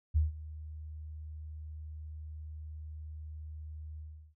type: tone with ADSR envelope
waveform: sine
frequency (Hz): 77.1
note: D#2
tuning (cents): -15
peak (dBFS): -22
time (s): 0.14-4.35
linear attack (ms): 26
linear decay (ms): 150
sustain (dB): -19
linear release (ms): 360
effects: none